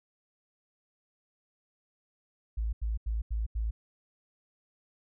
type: tone bursts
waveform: sine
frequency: 55 Hz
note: A1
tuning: in tune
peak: -28 dBFS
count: 5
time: 2.57-3.71 s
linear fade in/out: 10 ms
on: 160 ms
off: 85 ms
effects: none